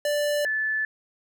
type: tone pair in turn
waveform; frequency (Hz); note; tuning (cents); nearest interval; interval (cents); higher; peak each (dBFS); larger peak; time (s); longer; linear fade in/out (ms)
square / sine; 587.3 / 1741.7; D5 / A6; 0 / -18; octave + perfect fifth; 1882; second; -23; neither; 0.05-0.45 / 0.45-0.85; neither; 2
effects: none